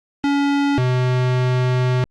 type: tone pair in turn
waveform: square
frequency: 282.9 / 126.46 Hz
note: C#4 / B2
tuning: +35 / +41 cents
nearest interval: octave + major second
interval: 1394 cents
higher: first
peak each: -16 dBFS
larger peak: neither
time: 0.24-0.78 / 0.78-2.04 s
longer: second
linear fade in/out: 0 ms
effects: low-pass 4000 Hz 12 dB/octave + Opus 48 kbps